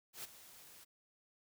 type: noise with ADSR envelope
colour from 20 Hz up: white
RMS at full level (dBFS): -44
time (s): 0.13-0.85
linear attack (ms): 110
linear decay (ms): 17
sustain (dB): -14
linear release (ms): 17
effects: none